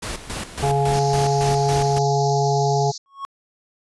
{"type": "noise with tremolo", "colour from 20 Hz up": "pink", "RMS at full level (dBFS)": -28, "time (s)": [0.02, 1.99], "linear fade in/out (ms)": 10, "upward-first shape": "square", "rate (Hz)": 3.6, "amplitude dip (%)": 70}
{"type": "harmonic tone", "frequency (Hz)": 140, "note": "C#3", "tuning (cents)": 18, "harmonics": [1, 3, 5, 6], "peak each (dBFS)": [-20, -22, -23, -23], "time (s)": [0.62, 2.92], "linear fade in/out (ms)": 20}
{"type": "band-pass noise", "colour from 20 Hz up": "white", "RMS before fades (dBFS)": -35, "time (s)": [0.93, 2.98], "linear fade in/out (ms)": 5, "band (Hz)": [4000, 6800], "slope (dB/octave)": 96}
{"type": "tone with exponential growth", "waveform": "triangle", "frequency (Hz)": 1101, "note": "C#6", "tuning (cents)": -12, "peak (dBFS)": -22, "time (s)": [3.06, 3.25], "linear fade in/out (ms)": 0, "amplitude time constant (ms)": 41}
{"effects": ["resampled to 24000 Hz"]}